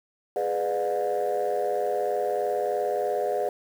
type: chord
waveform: sine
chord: G# diminished seventh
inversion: none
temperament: just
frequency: 415.3 / 498.4 / 598 / 717.6 Hz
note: G#4 / B4 / D5 / F5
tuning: 0 / +16 / +31 / +47 cents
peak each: -28 dBFS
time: 0.36-3.49 s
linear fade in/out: 2 ms
effects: tanh soft clip ceiling -18 dBFS + 8-bit